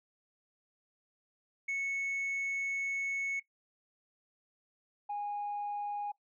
sine tone pair in turn, 2206 / 822.5 Hz, C#7 / G#5, -9 / -17 cents, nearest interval octave + perfect fourth, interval 1708 cents, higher first, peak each -29 / -33 dBFS, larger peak first, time 1.68-3.4 / 5.09-6.12 s, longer first, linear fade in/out 10 ms, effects noise-tail reverb RT60 0.1 s tail -19 dB re dry + tanh soft clip ceiling -31 dBFS

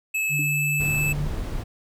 square tone with pitch glide, 2599 to 2620 Hz, E7 to E7, -25 to -11 cents, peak -23 dBFS, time 0.14-1.13 s, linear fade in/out 10 ms, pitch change +14 cents, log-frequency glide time 0.29-0.62 s
sine tone, 146.83 Hz, D3, in tune, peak -25 dBFS, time 0.29-1.3 s, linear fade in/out 50 ms
sine tone with exponential decay, 293.7 Hz, D4, in tune, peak -28 dBFS, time 0.39-0.55 s, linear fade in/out 2 ms, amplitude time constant 34 ms
brown noise, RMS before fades -29 dBFS, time 0.79-1.64 s, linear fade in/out 20 ms
effects none

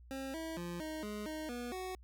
25% pulse tone with pitch steps, 268.2 / 323.8 / 173.6 / 312.5 / 209.6 / 311.2 / 242.4 / 371.5 Hz, C4 / E4 / F3 / D#4 / G#3 / D#4 / B3 / F#4, +43 / -31 / -10 / +8 / +16 / 0 / -32 / +7 cents, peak -36 dBFS, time 0.11-1.95 s, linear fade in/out 0 ms, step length 230 ms, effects added 60 Hz sine -54 dBFS peak until 2.03 s

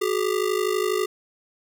square ring-modulated tone, 398 Hz, G4, 26 cents sharp, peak -19 dBFS, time 0.01-1.06 s, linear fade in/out 10 ms, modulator 26.1 Hz, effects none

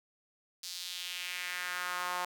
sawtooth tone with high-pass filter sweep, 179.2 Hz, F3, 45 cents sharp, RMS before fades -38 dBFS, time 0.63-2.25 s, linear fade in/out 5 ms, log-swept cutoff 4800 to 900 Hz, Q 2.2, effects none

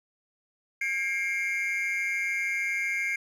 triangle tone cluster, 1627 / 2139 / 2326 Hz, G#6 / C7 / D7, -36 / +38 / -17 cents, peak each -33 / -26 / -30 dBFS, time 0.81-3.16 s, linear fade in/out 5 ms, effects tanh soft clip ceiling -19 dBFS

